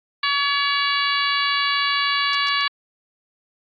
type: harmonic tone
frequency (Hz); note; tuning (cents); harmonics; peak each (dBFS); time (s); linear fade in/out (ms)
567; C#5; +39; 2 / 3 / 4 / 5 / 6 / 7 / 8; -23 / -25 / -26 / -27 / -28 / -28 / -29; 0.23-2.68; 5
effects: AAC 64 kbps